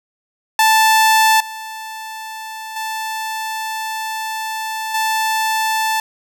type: tone with level steps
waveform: sawtooth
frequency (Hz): 880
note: A5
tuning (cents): 0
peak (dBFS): -6 / -24 / -18 / -12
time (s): 0.59-6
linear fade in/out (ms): 2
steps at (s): 1.4 / 2.76 / 4.94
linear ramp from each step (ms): 5
effects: none